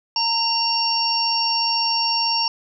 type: harmonic tone with a mistuned harmonic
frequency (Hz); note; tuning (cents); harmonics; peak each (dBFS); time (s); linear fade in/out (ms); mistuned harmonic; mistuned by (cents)
917; A#5; -29; 1 / 3 / 5 / 6; -23 / -29 / -28 / -20; 0.16-2.48; 2; 3; +18
effects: none